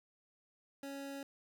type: tone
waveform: 25% pulse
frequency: 277.2 Hz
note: C#4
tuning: in tune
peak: -39 dBFS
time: 0.83-1.23 s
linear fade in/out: 2 ms
effects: none